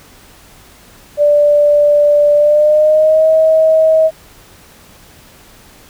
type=tone with pitch glide; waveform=sine; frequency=587 to 636.4 Hz; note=D5 to D#5; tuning=-1 to +39 cents; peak=-6 dBFS; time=1.17-4.11 s; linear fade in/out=50 ms; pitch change=+140 cents; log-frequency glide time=2.34-3.29 s; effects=pink hiss -42 dBFS RMS until 5.89 s